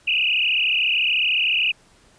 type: tone with frequency modulation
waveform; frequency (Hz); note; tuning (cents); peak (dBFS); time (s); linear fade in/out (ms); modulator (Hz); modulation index
sine; 2699; E7; +40; -17; 0.07-1.72; 10; 33.8; 7
effects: pink hiss -55 dBFS RMS until 2.18 s + resampled to 22050 Hz